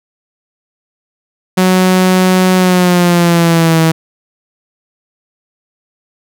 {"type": "tone with pitch glide", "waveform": "sawtooth", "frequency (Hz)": [185, 161.98], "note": ["F#3", "E3"], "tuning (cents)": [0, -30], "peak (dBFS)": -3, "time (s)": [1.57, 3.92], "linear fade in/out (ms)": 10, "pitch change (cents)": -230, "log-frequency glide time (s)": [2.56, 3.8], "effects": []}